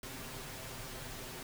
pink noise with comb filter, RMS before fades -45 dBFS, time 0.03-1.43 s, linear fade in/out 2 ms, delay 7.7 ms, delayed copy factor +0.65, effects none

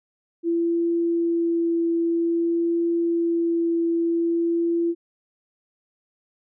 sine tone with vibrato, 336.9 Hz, E4, 38 cents sharp, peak -19 dBFS, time 0.43-4.95 s, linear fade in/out 50 ms, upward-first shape triangle, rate 0.51 Hz, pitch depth 10 cents each way, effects none

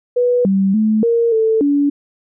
sine tone with pitch steps, 490.4 / 193.9 / 216.6 / 465.7 / 443.4 / 286.1 Hz, B4 / G3 / A3 / A#4 / A4 / D4, -12 / -19 / -27 / -2 / +13 / -45 cents, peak -11 dBFS, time 0.16-1.9 s, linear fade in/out 10 ms, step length 290 ms, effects none

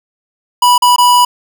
square tone with dropouts, 981 Hz, B5, 12 cents flat, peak -6 dBFS, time 0.62-1.25 s, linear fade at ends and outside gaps 5 ms, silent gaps 0.78-0.821 / 0.962-0.982 s, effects none

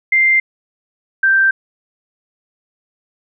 sine tone pair in turn, 2093 / 1568 Hz, C7 / G6, 0 / 0 cents, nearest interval perfect fourth, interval 500 cents, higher first, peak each -9 dBFS, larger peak neither, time 0.12-0.4 / 1.23-1.51 s, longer neither, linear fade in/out 5 ms, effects none

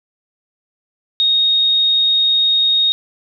sine tone, 3729 Hz, A#7, in tune, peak -11 dBFS, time 1.2-2.92 s, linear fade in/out 0 ms, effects none

